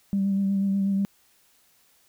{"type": "tone with vibrato", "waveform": "sine", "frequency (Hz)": 196.4, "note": "G3", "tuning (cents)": 4, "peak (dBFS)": -20, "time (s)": [0.13, 1.05], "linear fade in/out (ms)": 0, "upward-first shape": "sine", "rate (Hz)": 8.2, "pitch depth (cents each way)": 22, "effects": ["tanh soft clip ceiling -16 dBFS", "white hiss -62 dBFS RMS until 2.08 s"]}